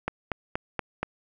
click train, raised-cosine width 0.5 ms, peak -12 dBFS, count 5, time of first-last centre 0.08-1.03 s, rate 4.21 Hz, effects none

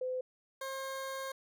sine / 20% pulse tone pair in turn, 510 / 534.9 Hz, C5 / C5, -44 / +38 cents, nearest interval minor second, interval 82 cents, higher second, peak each -33 / -33 dBFS, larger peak neither, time 0.01-0.21 / 0.61-1.32 s, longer second, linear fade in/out 5 ms, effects none

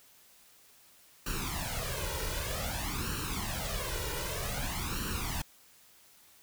pink noise with flanger, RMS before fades -35 dBFS, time 1.26-5.42 s, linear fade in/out 5 ms, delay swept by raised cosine 0.7 to 2.1 ms, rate 0.53 Hz, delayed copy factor +0.8, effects white hiss -60 dBFS RMS until 6.42 s

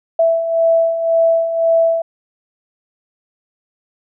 sine beating tone pair, 659.3 / 661.2 Hz, E5 / E5, 0 / +5 cents, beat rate 1.9 Hz, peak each -19 / -12 dBFS, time 0.19-2.02 s, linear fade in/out 5 ms, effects none

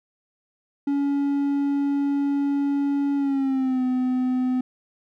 triangle tone with pitch glide, 282 to 254.2 Hz, C#4 to C4, +30 to -50 cents, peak -18 dBFS, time 0.87-4.61 s, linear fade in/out 5 ms, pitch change -180 cents, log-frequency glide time 3.16-3.83 s, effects none

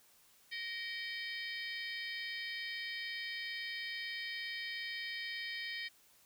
harmonic tone with a mistuned harmonic, 622.3 Hz, D#5, in tune, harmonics 3 / 4 / 5 / 6 / 7 / 8, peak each -43 / -45 / -47 / -49 / -50 / -51 dBFS, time 0.51-5.89 s, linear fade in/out 20 ms, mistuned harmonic 4, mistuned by -130 cents, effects white hiss -66 dBFS RMS until 6.25 s

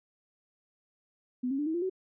sine tone with pitch steps, 250.5 / 271.6 / 294.5 / 319.3 / 346.2 / 375.3 Hz, B3 / C#4 / D4 / D#4 / F4 / F#4, +25 / -35 / +5 / +45 / -15 / +25 cents, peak -28 dBFS, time 1.43-1.898 s, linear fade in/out 10 ms, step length 78 ms, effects none

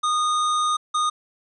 square tone bursts at uneven times, 1231 Hz, D#6, 19 cents flat, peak -20 dBFS, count 2, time 0.03-0.77 / 0.94-1.1 s, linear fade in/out 10 ms, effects resampled to 22050 Hz + 10-bit

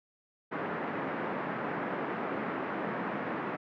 pink band-pass noise, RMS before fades -35 dBFS, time 0.51-3.57 s, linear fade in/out 20 ms, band 180 to 1900 Hz, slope 24 dB/octave, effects none

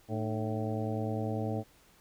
harmonic tone with a mistuned harmonic, 110 Hz, A2, in tune, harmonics 1 / 2 / 3 / 4 / 5 / 6 / 7, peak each -34 / -37 / -39 / -40 / -41 / -42 / -42 dBFS, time 0.08-1.64 s, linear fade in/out 50 ms, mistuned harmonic 3, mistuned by -110 cents, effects pink hiss -62 dBFS RMS until 2 s

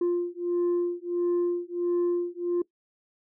sine beating tone pair, 349.2 / 350.7 Hz, F4 / F4, 0 / +7 cents, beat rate 1.5 Hz, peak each -25 dBFS, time 0.01-2.62 s, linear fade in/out 5 ms, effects noise-tail reverb RT60 0.1 s tail -21 dB re dry + tanh soft clip ceiling -21 dBFS

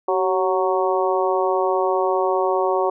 harmonic tone with a mistuned harmonic, 185 Hz, F#3, in tune, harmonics 2 / 3 / 4 / 5 / 6, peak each -21 / -23 / -24 / -25 / -26 dBFS, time 0.08-2.9 s, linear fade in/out 5 ms, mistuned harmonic 2, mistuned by +45 cents, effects none

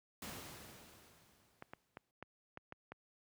pink noise with exponential decay, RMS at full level -45 dBFS, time 0.22-2.11 s, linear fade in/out 2 ms, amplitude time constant 410 ms
clicks, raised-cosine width 0.5 ms, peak -32 dBFS, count 7, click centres 1.624 / 1.735 / 1.971 / 2.226 / 2.574 / 2.724 / 2.92 s
effects high-pass 80 Hz 12 dB/octave

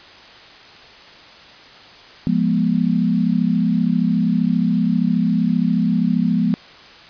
sine chord, F diminished, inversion none, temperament equal with one note detuned, 174.61 / 207.7 / 242.6 Hz, F3 / Ab3 / Cb4, 0 / 0 / -31 cents, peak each -19 dBFS, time 2.27-6.54 s, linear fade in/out 0 ms, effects white hiss -42 dBFS RMS until 7.09 s + resampled to 11025 Hz

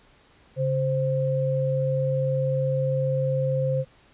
sine tone pair together, 138.59 / 523.2 Hz, C#3 / C5, 0 / 0 cents, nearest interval octave + major seventh, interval 2300 cents, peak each -24 dBFS, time 0.56-3.85 s, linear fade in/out 50 ms, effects pink hiss -57 dBFS RMS until 4.13 s + resampled to 8000 Hz

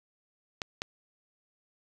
clicks, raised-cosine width 0.2 ms, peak -15 / -15 dBFS, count 2, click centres 0.618 / 0.819 s, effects 9-bit

